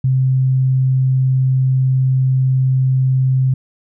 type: tone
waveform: sine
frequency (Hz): 130.81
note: C3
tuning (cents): 0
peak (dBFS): -11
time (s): 0.04-3.54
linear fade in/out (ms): 5
effects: none